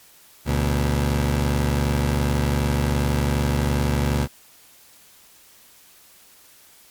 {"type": "tone pair together", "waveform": "20% pulse", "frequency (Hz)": [72, 121.34], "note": ["D2", "B2"], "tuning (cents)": [-34, -30], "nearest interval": "major sixth", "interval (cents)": 904, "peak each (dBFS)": [-15, -20], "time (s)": [0.45, 4.28], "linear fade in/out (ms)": 50, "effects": ["white hiss -51 dBFS RMS until 6.9 s", "MP3 96 kbps"]}